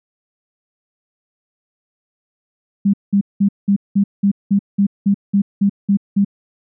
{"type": "tone bursts", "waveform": "sine", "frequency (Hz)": 199.7, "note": "G3", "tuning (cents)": 32, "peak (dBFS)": -10, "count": 13, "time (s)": [2.85, 6.248], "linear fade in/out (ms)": 10, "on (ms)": 86, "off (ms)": 190, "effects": []}